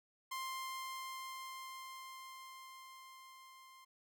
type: tone with level ramp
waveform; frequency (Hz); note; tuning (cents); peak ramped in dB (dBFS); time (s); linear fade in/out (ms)
sawtooth; 1051; C6; +7; -36 to -54; 0.31-3.85; 10
effects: none